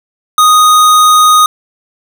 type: tone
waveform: square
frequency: 1243 Hz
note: D#6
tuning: 2 cents flat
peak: -4 dBFS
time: 0.38-1.46 s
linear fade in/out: 2 ms
effects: none